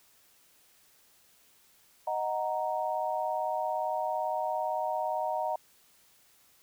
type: chord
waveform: sine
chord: D# minor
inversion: none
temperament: equal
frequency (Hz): 622.3 / 740 / 932.3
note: D#5 / F#5 / A#5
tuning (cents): 0 / 0 / 0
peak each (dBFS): -33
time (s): 2.07-5.56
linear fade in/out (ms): 5
effects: white hiss -63 dBFS RMS until 6.62 s